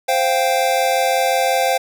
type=chord; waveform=square; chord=C suspended fourth; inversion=none; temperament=equal; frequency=523.3 / 698.5 / 784 Hz; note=C5 / F5 / G5; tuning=0 / 0 / 0 cents; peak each=-20 dBFS; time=0.08-1.78 s; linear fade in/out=10 ms; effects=none